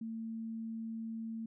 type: tone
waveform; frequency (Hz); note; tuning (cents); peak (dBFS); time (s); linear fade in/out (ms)
sine; 225; A3; +39; -38; 0.01-1.46; 5
effects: none